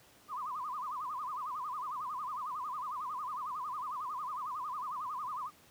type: tone with vibrato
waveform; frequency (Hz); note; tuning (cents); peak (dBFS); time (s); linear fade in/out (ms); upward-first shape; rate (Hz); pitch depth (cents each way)
sine; 1108.7; C#6; 0; -36; 0.28-5.51; 50; sine; 11; 210
effects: pink hiss -61 dBFS RMS until 5.7 s + high-pass 100 Hz 12 dB/octave

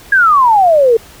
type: exponential sweep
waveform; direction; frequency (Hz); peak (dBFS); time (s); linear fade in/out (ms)
sine; down; 1661.2 to 440; -5; 0.12-0.97; 5
effects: pink hiss -38 dBFS RMS until 1.2 s

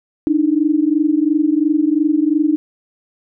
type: tone pair together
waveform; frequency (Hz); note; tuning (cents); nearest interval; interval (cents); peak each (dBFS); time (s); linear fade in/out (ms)
sine; 293.7 / 316.6; D4 / D#4; 0 / +30; minor second; 130; -15; 0.27-2.56; 0
effects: none

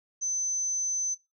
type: tone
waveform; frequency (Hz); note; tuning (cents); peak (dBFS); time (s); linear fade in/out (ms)
sine; 6120; G8; -42; -27; 0.21-1.15; 20
effects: noise-tail reverb RT60 0.2 s tail -19 dB re dry

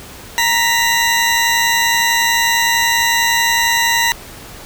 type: tone pair together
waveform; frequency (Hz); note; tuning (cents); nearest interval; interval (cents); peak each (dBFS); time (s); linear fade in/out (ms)
20% pulse; 932.3 / 1975.5; A#5 / B6; 0 / 0; octave + minor second; 1300; -10; 0.38-4.12; 0
effects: pink hiss -35 dBFS RMS until 4.65 s

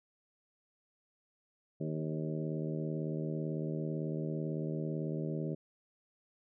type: harmonic tone with a mistuned harmonic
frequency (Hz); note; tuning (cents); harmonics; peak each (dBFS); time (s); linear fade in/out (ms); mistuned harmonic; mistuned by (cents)
78; D#2; +5; 2 / 3 / 4 / 5 / 6 / 7 / 8; -36 / -42 / -42 / -42 / -49 / -46 / -49; 1.8-5.55; 10; 6; -27
effects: none

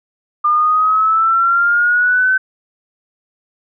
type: exponential sweep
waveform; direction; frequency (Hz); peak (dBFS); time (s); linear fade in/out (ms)
sine; up; 1200 to 1533; -10; 0.44-2.38; 10
effects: none

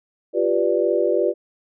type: chord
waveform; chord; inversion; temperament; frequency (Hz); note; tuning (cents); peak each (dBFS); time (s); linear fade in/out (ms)
sine; G dominant seventh; third; equal; 349.2 / 392 / 493.9 / 587.3; F4 / G4 / B4 / D5; 0 / 0 / 0 / 0; -22; 0.33-1.34; 50
effects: none

